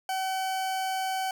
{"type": "tone", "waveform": "40% pulse", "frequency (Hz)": 760, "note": "F#5", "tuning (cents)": 46, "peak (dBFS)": -27, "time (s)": [0.09, 1.31], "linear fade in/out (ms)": 2, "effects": []}